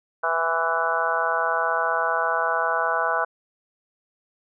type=harmonic tone with a mistuned harmonic; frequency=164.81 Hz; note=E3; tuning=in tune; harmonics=3 / 4 / 5 / 6 / 7 / 8 / 9; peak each=-31 / -27 / -29 / -28 / -29 / -29 / -26 dBFS; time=0.23-3.25 s; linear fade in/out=10 ms; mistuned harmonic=6; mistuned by=+27 cents; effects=none